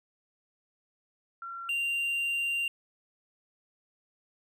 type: tone pair in turn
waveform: sine / triangle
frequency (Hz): 1367 / 2777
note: F6 / F7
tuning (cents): -37 / -10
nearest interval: octave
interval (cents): 1227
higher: second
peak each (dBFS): -37 / -26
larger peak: second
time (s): 1.42-1.69 / 1.69-2.68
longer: second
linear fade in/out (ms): 2
effects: none